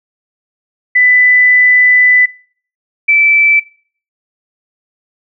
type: tone pair in turn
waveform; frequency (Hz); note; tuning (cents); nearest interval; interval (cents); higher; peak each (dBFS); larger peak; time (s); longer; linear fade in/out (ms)
sine; 1994 / 2321; B6 / D7; +16 / -21; minor third; 263; second; -5; neither; 0.95-2.26 / 3.08-3.6; first; 10
effects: noise-tail reverb RT60 0.5 s tail -22 dB re dry